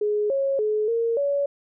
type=tone with pitch steps; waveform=sine; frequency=418.6 / 547 / 426.7 / 461.6 / 566 Hz; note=G#4 / C#5 / G#4 / A#4 / C#5; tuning=+14 / -23 / +47 / -17 / +36 cents; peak=-20 dBFS; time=0.01-1.46 s; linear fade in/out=5 ms; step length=290 ms; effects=none